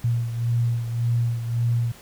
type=beating tone pair; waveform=sine; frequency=117.7 / 119.5 Hz; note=A#2 / A#2; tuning=+17 / +43 cents; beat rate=1.8 Hz; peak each=-21 / -28 dBFS; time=0.04-1.92 s; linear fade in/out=5 ms; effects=pink hiss -47 dBFS RMS until 2.01 s